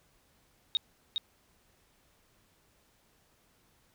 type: tone with echo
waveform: sine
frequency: 3729 Hz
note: A#7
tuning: in tune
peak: -24 dBFS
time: 0.75-0.77 s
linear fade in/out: 0 ms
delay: 410 ms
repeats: 1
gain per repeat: -4 dB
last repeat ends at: 1.18 s
effects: pink hiss -68 dBFS RMS until 3.94 s